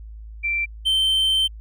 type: tone pair in turn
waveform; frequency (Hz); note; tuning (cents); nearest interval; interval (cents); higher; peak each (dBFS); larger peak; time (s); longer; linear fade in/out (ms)
sine / triangle; 2349 / 3107; D7 / G7; 0 / -16; perfect fourth; 484; second; -20 / -15; second; 0.43-0.66 / 0.85-1.48; second; 20
effects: added 54 Hz sine -35 dBFS peak until 1.6 s